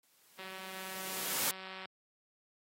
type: noise with exponential growth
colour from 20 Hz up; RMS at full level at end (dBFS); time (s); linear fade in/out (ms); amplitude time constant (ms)
white; -31; 0.03-1.51; 2; 320
type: click train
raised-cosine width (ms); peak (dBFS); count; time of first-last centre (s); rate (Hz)
0.3; -30; 278; 0.39-1.856; 189
effects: high-pass 150 Hz 12 dB/octave + AAC 48 kbps